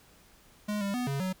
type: tone with pitch steps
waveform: square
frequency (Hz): 208.8 / 199.2 / 247.6 / 138.5 / 186.5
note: G#3 / G3 / B3 / C#3 / F#3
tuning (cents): +10 / +28 / +5 / -1 / +14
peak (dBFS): -30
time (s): 0.68-1.33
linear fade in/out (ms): 10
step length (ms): 130
effects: pink hiss -59 dBFS RMS until 1.4 s